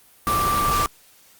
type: tone in noise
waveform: sine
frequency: 1174 Hz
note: D6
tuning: 1 cent flat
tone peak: -19 dBFS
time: 0.27-0.86 s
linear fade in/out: 0 ms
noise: pink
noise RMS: -25 dBFS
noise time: 0.27-0.86 s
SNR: +3 dB
effects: white hiss -53 dBFS RMS until 1.39 s + Opus 32 kbps